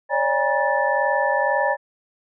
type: tone cluster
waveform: sine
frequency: 551 / 593 / 816 / 955 / 1756 Hz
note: C#5 / D5 / G#5 / A#5 / A6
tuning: -11 / +17 / -31 / +42 / -4 cents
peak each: -24 dBFS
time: 0.09-1.77 s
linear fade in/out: 50 ms
effects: none